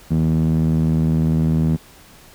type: tone with band-pass filter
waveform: sawtooth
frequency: 79.9 Hz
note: D#2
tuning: 47 cents sharp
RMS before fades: -17 dBFS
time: 0.1-1.77 s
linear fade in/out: 20 ms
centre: 190 Hz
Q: 3.8
effects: pink hiss -46 dBFS RMS until 2.34 s